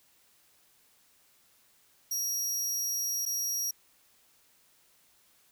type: tone with dropouts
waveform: sawtooth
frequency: 5680 Hz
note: F8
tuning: 28 cents sharp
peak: -27 dBFS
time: 2.11-3.71 s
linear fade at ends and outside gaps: 5 ms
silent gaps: 3.254-3.261 s
effects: white hiss -65 dBFS RMS until 5.51 s